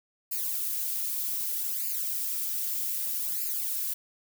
violet noise with flanger, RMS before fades -31 dBFS, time 0.31-3.94 s, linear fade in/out 10 ms, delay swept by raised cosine 0.42 to 4.12 ms, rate 0.64 Hz, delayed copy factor +0.85, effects none

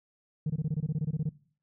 sine tone bursts, 153 Hz, D#3, 29 cents flat, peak -24 dBFS, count 14, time 0.46-1.292 s, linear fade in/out 5 ms, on 39 ms, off 22 ms, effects noise-tail reverb RT60 0.5 s tail -21 dB re dry + tanh soft clip ceiling -25 dBFS

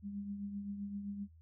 sine tone with tremolo, 201.6 Hz, G3, 49 cents sharp, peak -37 dBFS, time 0.02-1.28 s, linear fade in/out 50 ms, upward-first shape triangle, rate 7.7 Hz, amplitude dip 55%, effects noise-tail reverb RT60 0.1 s tail -18 dB re dry + added 81 Hz sine -57 dBFS peak until 1.41 s

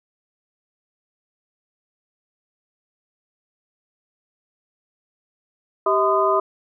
sine tone cluster, 390.8 / 640 / 1020 / 1232 Hz, G4 / D#5 / C6 / D#6, -5 / +49 / -44 / -17 cents, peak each -21 dBFS, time 5.86-6.4 s, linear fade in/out 5 ms, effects none

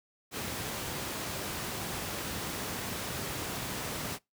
pink noise, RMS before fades -36 dBFS, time 0.31-4.19 s, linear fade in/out 50 ms, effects noise-tail reverb RT60 0.2 s tail -24 dB re dry + high-pass 80 Hz 12 dB/octave

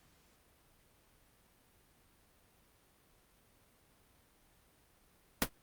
pink noise with exponential decay, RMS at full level -23 dBFS, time 5.42-5.49 s, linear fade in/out 0 ms, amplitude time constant 15 ms, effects pink hiss -68 dBFS RMS until 5.62 s + Opus 48 kbps

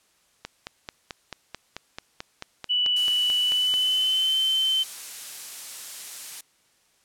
click train, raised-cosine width 0.2 ms, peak -16 dBFS, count 16, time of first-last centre 0.45-3.739 s, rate 4.56 Hz
sine tone with pitch glide, 2962 to 3081 Hz, F#7 to G7, +1 to -31 cents, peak -20 dBFS, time 2.69-4.84 s, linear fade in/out 20 ms, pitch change +68 cents, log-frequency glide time 3.39-4.37 s
blue noise, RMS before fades -34 dBFS, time 2.96-6.41 s, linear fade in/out 5 ms
effects white hiss -64 dBFS RMS until 7.04 s + low-pass 10000 Hz 12 dB/octave

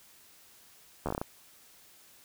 slowing click train, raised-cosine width 1 ms, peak -18 dBFS, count 8, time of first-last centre 1.06-1.215 s, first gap 12 ms, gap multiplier 1.2, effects white hiss -58 dBFS RMS until 2.24 s

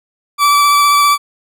40% pulse tone with vibrato, 1157 Hz, D6, 26 cents flat, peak -7 dBFS, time 0.38-1.18 s, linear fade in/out 50 ms, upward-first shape square, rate 15 Hz, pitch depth 10 cents each way, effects none

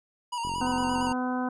square tone with vibrato, 950 Hz, A#5, 33 cents sharp, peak -30 dBFS, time 0.32-1.13 s, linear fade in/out 10 ms, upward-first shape square, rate 8.7 Hz, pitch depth 42 cents each way
click train, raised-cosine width 3 ms, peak -26 dBFS, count 31, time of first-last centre 0.45-1.115 s, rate 45.1 Hz
harmonic tone, 252.1 Hz, B3, 36 cents sharp, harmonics 1 / 2 / 3 / 4 / 5 / 6, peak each -28 / -37 / -34 / -36 / -40 / -39 dBFS, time 0.61-1.49 s, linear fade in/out 5 ms
effects resampled to 24000 Hz

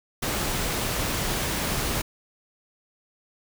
pink noise, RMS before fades -27 dBFS, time 0.22-2.02 s, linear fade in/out 10 ms, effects none

